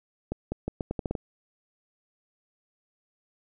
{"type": "accelerating click train", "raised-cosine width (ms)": 2, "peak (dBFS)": -16, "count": 9, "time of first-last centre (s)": [0.32, 1.152], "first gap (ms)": 200, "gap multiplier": 0.8, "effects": []}